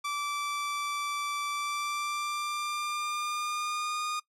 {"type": "tone with pitch glide", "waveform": "sawtooth", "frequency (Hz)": [1163, 1223.6], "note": ["D6", "D#6"], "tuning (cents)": [-17, -29], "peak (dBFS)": -27, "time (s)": [0.04, 4.2], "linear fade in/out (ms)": 10, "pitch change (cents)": 88, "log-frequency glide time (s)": [1.5, 4.04], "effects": ["noise-tail reverb RT60 0.1 s tail -19 dB re dry", "low-pass 10000 Hz 12 dB/octave"]}